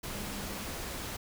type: tone in noise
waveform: sine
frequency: 200 Hz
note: G3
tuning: 35 cents sharp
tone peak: -43 dBFS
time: 0.14-0.64 s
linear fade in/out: 10 ms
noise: pink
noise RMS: -39 dBFS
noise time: 0.03-1.17 s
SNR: -7 dB
effects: none